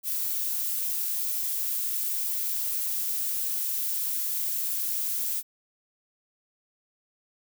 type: noise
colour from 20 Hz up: violet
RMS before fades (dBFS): -29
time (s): 0.03-5.43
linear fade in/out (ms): 50
effects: none